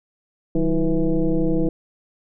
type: tone with frequency modulation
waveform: sine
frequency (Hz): 153.1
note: D#3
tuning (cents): -28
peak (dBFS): -16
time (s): 0.55-1.69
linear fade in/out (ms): 2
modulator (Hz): 169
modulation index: 1.9
effects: none